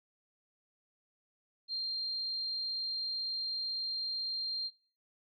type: tone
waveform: sine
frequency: 4186 Hz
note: C8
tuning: in tune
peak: -33 dBFS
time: 1.68-4.71 s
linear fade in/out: 50 ms
effects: noise-tail reverb RT60 0.4 s tail -21 dB re dry